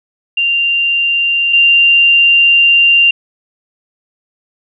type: tone pair in turn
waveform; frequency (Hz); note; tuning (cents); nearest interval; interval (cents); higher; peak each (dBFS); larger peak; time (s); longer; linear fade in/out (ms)
sine; 2782 / 2782; F7 / F7; -7 / -7; unison; 0; neither; -10 / -5; second; 0.37-1.53 / 1.53-3.11; second; 5
effects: none